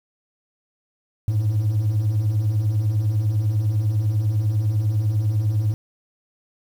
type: beating tone pair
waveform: triangle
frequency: 98.4 / 108.4 Hz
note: G2 / A2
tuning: +7 / -25 cents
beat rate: 10 Hz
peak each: -22 / -15 dBFS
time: 1.28-5.74 s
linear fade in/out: 0 ms
effects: tanh soft clip ceiling -14 dBFS + 8-bit